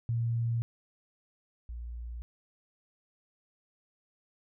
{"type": "tone pair in turn", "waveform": "sine", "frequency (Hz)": [116.54, 58.85], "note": ["A#2", "A#1"], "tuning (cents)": [0, 17], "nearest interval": "octave", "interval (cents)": 1183, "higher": "first", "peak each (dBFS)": [-27, -37], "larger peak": "first", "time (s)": [[0.09, 0.62], [1.69, 2.22]], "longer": "neither", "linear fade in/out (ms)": 0, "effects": []}